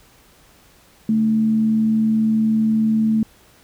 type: tone with frequency modulation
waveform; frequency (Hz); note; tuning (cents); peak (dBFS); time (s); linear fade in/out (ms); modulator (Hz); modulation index
sine; 220; A3; 0; -14; 1.09-3.23; 2; 80.2; 0.2
effects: pink hiss -52 dBFS RMS until 3.63 s